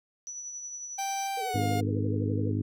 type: tone with tremolo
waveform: sine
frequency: 5920 Hz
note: F#8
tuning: in tune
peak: -35 dBFS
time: 0.27-1.27 s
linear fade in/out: 0 ms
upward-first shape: triangle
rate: 11 Hz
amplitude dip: 40%
type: tone with pitch glide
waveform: 45% pulse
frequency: 784 to 710.7 Hz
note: G5 to F5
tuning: 0 to +30 cents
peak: -30 dBFS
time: 0.98-1.81 s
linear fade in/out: 10 ms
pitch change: -170 cents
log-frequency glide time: 1.37-1.63 s
type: tone with vibrato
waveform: sine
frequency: 452.1 Hz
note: A4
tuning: 47 cents sharp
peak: -36 dBFS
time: 1.37-2.52 s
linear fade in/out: 5 ms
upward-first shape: triangle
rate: 12 Hz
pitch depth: 180 cents each way
type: harmonic tone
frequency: 51.4 Hz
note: G#1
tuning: 17 cents flat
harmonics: 2 / 3 / 4 / 5 / 6 / 7 / 8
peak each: -28 / -39 / -39 / -33 / -34 / -47 / -43 dBFS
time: 1.54-2.62 s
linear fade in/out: 10 ms
effects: none